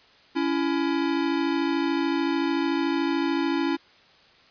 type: tone pair together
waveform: square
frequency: 280.7 / 334.3 Hz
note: C#4 / E4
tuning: +22 / +24 cents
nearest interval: minor third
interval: 302 cents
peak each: -26 dBFS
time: 0.35-3.77 s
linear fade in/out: 20 ms
effects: white hiss -55 dBFS RMS until 4.5 s + resampled to 11025 Hz